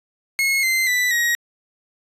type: tone with pitch steps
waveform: 40% pulse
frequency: 2171 / 2074 / 1981.6 / 1893.2 Hz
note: C#7 / C7 / B6 / A#6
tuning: -37 / -16 / +5 / +26 cents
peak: -16 dBFS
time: 0.39-1.35 s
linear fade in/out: 0 ms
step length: 240 ms
effects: resampled to 32000 Hz